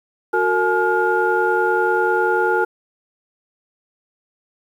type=tone cluster; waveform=sine; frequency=366.8 / 457 / 852 / 1417 Hz; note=F#4 / A#4 / G#5 / F6; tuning=-15 / -34 / +44 / +25 cents; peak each=-20 dBFS; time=0.33-2.65 s; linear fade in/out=10 ms; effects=tanh soft clip ceiling -5 dBFS + 8-bit